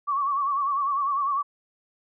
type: tone with vibrato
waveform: sine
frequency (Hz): 1122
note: C#6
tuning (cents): +21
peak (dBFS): -22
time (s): 0.07-1.43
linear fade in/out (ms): 20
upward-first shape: sine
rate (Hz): 10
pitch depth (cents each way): 78
effects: none